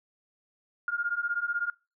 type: beating tone pair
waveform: sine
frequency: 1406 / 1422 Hz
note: F6 / F6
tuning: +11 / +31 cents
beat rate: 16 Hz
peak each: -31 / -30 dBFS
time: 0.88-1.7 s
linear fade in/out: 2 ms
effects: noise-tail reverb RT60 0.3 s tail -25 dB re dry